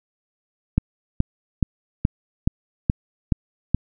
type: click train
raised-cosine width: 5 ms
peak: -4 dBFS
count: 8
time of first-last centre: 0.78-3.746 s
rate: 2.36 Hz
effects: none